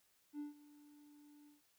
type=tone with ADSR envelope; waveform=triangle; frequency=293.7 Hz; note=D4; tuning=in tune; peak=-38 dBFS; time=0.33-1.62 s; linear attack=64 ms; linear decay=140 ms; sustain=-20 dB; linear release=150 ms; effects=tanh soft clip ceiling -36 dBFS + white hiss -75 dBFS RMS until 1.78 s